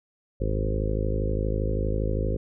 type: harmonic tone with a mistuned harmonic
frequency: 52.5 Hz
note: G#1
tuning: 19 cents sharp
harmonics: 1 / 2 / 3 / 4 / 5 / 6 / 7 / 8 / 9 / 10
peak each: -26 / -30 / -35 / -36 / -38 / -38 / -36 / -36 / -36 / -35 dBFS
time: 0.4-2.37 s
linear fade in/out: 10 ms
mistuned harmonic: 1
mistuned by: -62 cents
effects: none